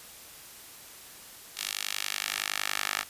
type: tone with high-pass filter sweep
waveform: 10% pulse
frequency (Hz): 50.7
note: G#1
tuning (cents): -41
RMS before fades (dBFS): -33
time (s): 1.55-3.05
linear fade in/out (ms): 50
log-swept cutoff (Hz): 3300 to 1500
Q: 1
effects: white hiss -48 dBFS RMS until 3.09 s + resampled to 32000 Hz